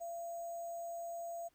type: tone with sample-and-hold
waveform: sine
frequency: 680 Hz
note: F5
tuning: 46 cents flat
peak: -40 dBFS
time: 0-1.49 s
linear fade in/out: 20 ms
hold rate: 7350 Hz
effects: pink hiss -75 dBFS RMS until 1.54 s